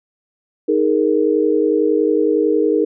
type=chord; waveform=sine; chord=D# suspended fourth; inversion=none; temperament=equal with one note detuned; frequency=312.4 / 415.3 / 466.2 Hz; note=D#4 / G#4 / A#4; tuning=+7 / 0 / 0 cents; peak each=-17 dBFS; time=0.68-2.85 s; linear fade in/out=10 ms; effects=none